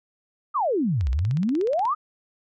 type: exponential two-way sweep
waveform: sine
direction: down then up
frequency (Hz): 1298 to 58.7 to 1298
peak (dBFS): -20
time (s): 0.54-1.95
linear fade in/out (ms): 20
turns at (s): 1.1
type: click train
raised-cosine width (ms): 0.2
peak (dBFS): -23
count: 15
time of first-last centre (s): 1.01-1.853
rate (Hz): 16.6
effects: none